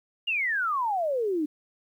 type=exponential sweep; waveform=sine; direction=down; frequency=2881 to 288.4 Hz; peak=-24 dBFS; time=0.27-1.46 s; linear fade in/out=10 ms; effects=10-bit